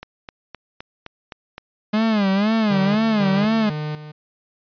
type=click train; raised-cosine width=0.3 ms; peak=-18 dBFS; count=7; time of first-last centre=0.03-1.58 s; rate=3.87 Hz
type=tone with vibrato; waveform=45% pulse; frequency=207.7 Hz; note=G#3; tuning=in tune; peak=-16 dBFS; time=1.93-3.7 s; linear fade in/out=10 ms; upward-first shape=sine; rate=2 Hz; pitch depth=140 cents each way
type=tone with tremolo; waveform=45% pulse; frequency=151.4 Hz; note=D#3; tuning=47 cents flat; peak=-24 dBFS; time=2.7-4.12 s; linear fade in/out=10 ms; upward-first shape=square; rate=2 Hz; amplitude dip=70%
effects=resampled to 11025 Hz

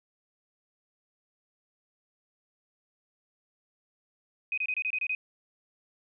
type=tone bursts; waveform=sine; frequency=2508 Hz; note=D#7; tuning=13 cents sharp; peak=-27 dBFS; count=8; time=4.52-5.15 s; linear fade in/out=2 ms; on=56 ms; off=26 ms; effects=none

